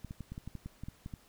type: clicks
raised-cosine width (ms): 5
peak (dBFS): -29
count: 12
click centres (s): 0.047 / 0.109 / 0.207 / 0.32 / 0.379 / 0.476 / 0.553 / 0.66 / 0.836 / 0.885 / 1.061 / 1.138
effects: pink hiss -63 dBFS RMS until 1.28 s